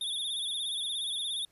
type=tone with vibrato; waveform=square; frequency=3520 Hz; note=A7; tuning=in tune; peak=-32 dBFS; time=0.01-1.45 s; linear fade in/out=2 ms; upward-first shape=sine; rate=17 Hz; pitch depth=88 cents each way; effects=pink hiss -69 dBFS RMS until 1.51 s + resampled to 32000 Hz